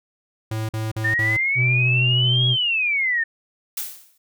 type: tone bursts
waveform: square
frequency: 110 Hz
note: A2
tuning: in tune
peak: -24 dBFS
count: 4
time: 0.51-1.368 s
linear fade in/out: 5 ms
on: 180 ms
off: 46 ms
type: exponential two-way sweep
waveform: sine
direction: up then down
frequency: 1790 to 3322 to 1790 Hz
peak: -18 dBFS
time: 1.04-3.24 s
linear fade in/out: 10 ms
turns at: 2.47 s
type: tone with vibrato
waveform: triangle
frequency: 124.8 Hz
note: B2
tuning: 19 cents sharp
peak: -16 dBFS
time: 1.55-2.57 s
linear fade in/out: 50 ms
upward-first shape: square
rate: 13 Hz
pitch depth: 18 cents each way
type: noise with exponential decay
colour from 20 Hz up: blue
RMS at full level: -24 dBFS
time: 3.77-4.18 s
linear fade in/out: 5 ms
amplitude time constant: 89 ms
effects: none